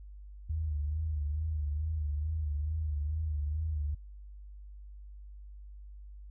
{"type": "tone with vibrato", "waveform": "sine", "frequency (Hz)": 76.2, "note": "D#2", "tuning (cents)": -36, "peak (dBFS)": -30, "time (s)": [0.49, 3.95], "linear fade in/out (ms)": 10, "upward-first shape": "sine", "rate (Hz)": 2.3, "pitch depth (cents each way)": 76, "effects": ["added 50 Hz sine -45 dBFS peak until 6.3 s"]}